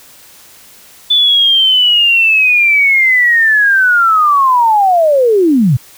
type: linear sweep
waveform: sine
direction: down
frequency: 3500 to 110.5 Hz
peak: -6 dBFS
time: 1.1-5.77 s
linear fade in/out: 10 ms
effects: white hiss -40 dBFS RMS until 5.97 s